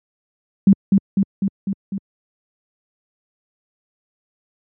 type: tone with echo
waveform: sine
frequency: 195.8 Hz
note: G3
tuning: 2 cents flat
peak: -6 dBFS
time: 0.67-0.73 s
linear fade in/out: 2 ms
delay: 250 ms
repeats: 5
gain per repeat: -3 dB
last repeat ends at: 1.98 s
effects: high-pass 100 Hz 12 dB/octave